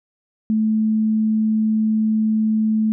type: tone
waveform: sine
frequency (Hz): 217.9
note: A3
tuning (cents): -17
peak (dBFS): -15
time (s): 0.5-2.92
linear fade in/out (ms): 0
effects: none